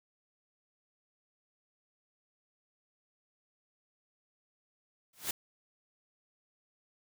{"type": "noise with exponential growth", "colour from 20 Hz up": "white", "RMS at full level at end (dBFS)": -29, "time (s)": [5.13, 5.31], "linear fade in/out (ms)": 5, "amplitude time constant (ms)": 37, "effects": []}